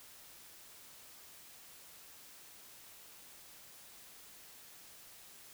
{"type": "silence", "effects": ["white hiss -56 dBFS RMS until 5.53 s"]}